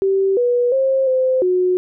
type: tone with pitch steps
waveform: sine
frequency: 387.8 / 486.7 / 533 / 517 / 364.7 Hz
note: G4 / B4 / C5 / C5 / F#4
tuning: -19 / -25 / +32 / -21 / -25 cents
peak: -13 dBFS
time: 0.02-1.77 s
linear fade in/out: 0 ms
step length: 350 ms
effects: none